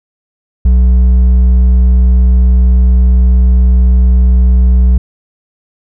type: tone with hard clipping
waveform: sine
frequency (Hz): 61.74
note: B1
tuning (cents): 0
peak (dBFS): -5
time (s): 0.65-4.98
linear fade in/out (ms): 5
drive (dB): 4
effects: none